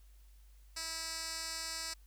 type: tone with band-pass filter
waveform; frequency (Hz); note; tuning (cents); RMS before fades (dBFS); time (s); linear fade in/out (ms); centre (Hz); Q
10% pulse; 325; E4; -24; -41; 0.76-1.94; 10; 6300; 1.8
effects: added 50 Hz sine -56 dBFS peak until 2.06 s + white hiss -71 dBFS RMS until 2.06 s